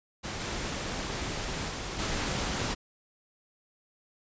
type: noise with level steps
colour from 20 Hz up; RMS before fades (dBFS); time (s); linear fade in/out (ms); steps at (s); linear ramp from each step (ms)
pink; -36 / -34 / -36 / -31; 0.23-2.75; 20; 0.4 / 1.68 / 1.99; 2
effects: resampled to 16000 Hz